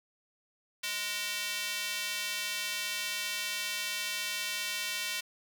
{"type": "tone with high-pass filter", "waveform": "square", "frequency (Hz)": 207.4, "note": "G#3", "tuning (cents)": -2, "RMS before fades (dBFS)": -35, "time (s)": [0.83, 5.21], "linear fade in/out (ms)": 10, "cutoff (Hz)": 2500, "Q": 1.2, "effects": []}